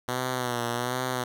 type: tone with vibrato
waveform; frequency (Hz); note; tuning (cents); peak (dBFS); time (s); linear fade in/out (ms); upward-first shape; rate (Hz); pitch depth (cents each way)
5% pulse; 123.47; B2; 0; -16; 0.08-1.24; 5; sine; 1.3; 67
effects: none